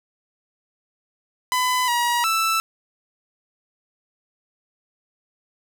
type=tone with pitch steps; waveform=sawtooth; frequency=1005 / 956 / 1323 Hz; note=B5 / A#5 / E6; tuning=+30 / +43 / +6 cents; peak=-15 dBFS; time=1.52-2.6 s; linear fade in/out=0 ms; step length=360 ms; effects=none